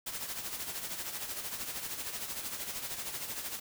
white noise with tremolo, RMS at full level -37 dBFS, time 0.06-3.6 s, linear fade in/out 10 ms, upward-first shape sine, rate 13 Hz, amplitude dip 55%, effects none

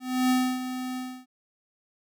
square tone with ADSR envelope, 254.7 Hz, C4, 46 cents flat, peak -20 dBFS, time 0-1.26 s, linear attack 300 ms, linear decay 290 ms, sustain -11 dB, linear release 290 ms, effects none

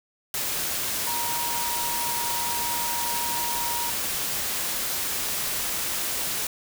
sine tone in noise, 947 Hz, A#5, 27 cents sharp, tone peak -30 dBFS, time 1.07-3.9 s, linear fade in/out 2 ms, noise white, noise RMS -28 dBFS, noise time 0.34-6.47 s, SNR -5 dB, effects none

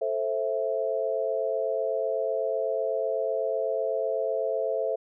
sine chord, A minor, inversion none, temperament just, 440 / 528 / 660 Hz, A4 / C5 / E5, 0 / +16 / +2 cents, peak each -30 / -29 / -29 dBFS, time 0.01-4.96 s, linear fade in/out 10 ms, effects none

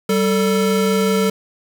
square tone pair together, 193.71 / 443.5 Hz, G3 / A4, -20 / +14 cents, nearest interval octave + major second, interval 1434 cents, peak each -18 dBFS, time 0.09-1.3 s, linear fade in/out 5 ms, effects 9-bit

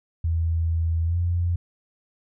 sine tone with pitch glide, 82.41 to 86.91 Hz, E2 to F2, 0 to -8 cents, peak -20 dBFS, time 0.24-1.56 s, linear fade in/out 5 ms, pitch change +92 cents, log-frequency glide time 1.05-1.17 s, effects none

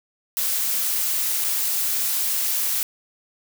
blue noise with dropouts, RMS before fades -23 dBFS, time 0.37-2.83 s, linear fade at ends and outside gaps 0 ms, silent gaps 1.442-1.446 s, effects none

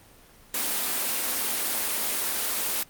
white high-pass noise, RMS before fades -27 dBFS, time 0.54-2.83 s, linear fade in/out 2 ms, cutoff 200 Hz, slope 96 dB/octave, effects pink hiss -53 dBFS RMS until 2.89 s + Opus 24 kbps

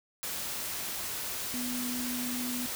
sine tone in noise, 246.9 Hz, B3, in tune, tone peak -34 dBFS, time 1.54-2.66 s, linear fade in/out 0 ms, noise white, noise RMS -36 dBFS, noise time 0.23-2.75 s, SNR -1 dB, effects none

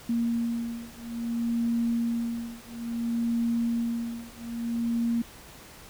sine beating tone pair, 233.1 / 233.69 Hz, A#3 / A#3, 0 / +5 cents, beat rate 0.59 Hz, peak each -29 / -29 dBFS, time 0.09-5.22 s, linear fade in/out 5 ms, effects pink hiss -48 dBFS RMS until 5.89 s

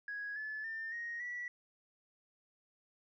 sine tone with pitch steps, 1661.2 / 1728.7 / 1799 / 1872.2 / 1948.3 Hz, G#6 / A6 / A6 / A#6 / B6, 0 / -31 / +38 / +7 / -24 cents, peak -38 dBFS, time 0.08-1.48 s, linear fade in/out 2 ms, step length 280 ms, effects tanh soft clip ceiling -34 dBFS

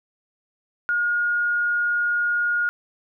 sine tone, 1431 Hz, F6, 42 cents sharp, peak -19 dBFS, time 0.89-2.69 s, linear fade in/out 0 ms, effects none

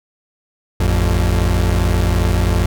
35% pulse tone pair together, 55.12 / 87.5 Hz, A1 / F2, +4 / +4 cents, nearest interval minor sixth, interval 800 cents, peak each -14 dBFS, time 0.8-2.66 s, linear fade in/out 5 ms, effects none

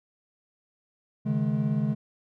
triangle chord, C# suspended second, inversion none, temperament equal with one note detuned, 138.59 / 155.56 / 211.9 Hz, C#3 / D#3 / G#3, 0 / 0 / +35 cents, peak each -26 / -27 / -25 dBFS, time 1.25-1.95 s, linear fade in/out 20 ms, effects none

